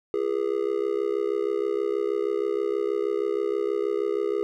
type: tone with amplitude modulation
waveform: triangle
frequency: 410.6 Hz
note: G#4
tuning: 20 cents flat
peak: -17 dBFS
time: 0.14-4.43 s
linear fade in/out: 0 ms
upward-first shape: sine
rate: 66.3 Hz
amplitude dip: 100%
effects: none